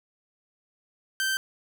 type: tone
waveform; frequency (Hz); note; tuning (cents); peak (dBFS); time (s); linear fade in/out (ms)
sawtooth; 1556; G6; -13; -21; 1.2-1.37; 0
effects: none